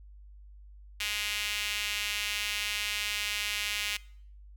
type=tone with high-pass filter; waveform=sawtooth; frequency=207.7 Hz; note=G#3; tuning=in tune; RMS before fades=-33 dBFS; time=1-3.97 s; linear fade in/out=5 ms; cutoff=2600 Hz; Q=2.1; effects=noise-tail reverb RT60 0.6 s tail -22 dB re dry + added 50 Hz sine -48 dBFS peak until 4.56 s